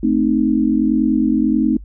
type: chord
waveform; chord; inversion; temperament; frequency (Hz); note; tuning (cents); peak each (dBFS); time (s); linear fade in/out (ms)
sine; A diminished; none; equal; 220 / 261.6 / 311.1; A3 / C4 / Eb4; 0 / 0 / 0; -17; 0.03-1.77; 5
effects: noise-tail reverb RT60 0.1 s tail -26 dB re dry + added 50 Hz sine -32 dBFS peak until 1.84 s